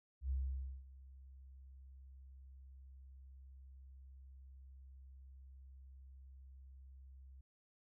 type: tone with ADSR envelope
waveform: sine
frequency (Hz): 66.2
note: C2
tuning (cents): +21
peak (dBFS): -34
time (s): 0.21-7.41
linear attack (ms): 94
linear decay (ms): 530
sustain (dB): -20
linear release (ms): 4
effects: none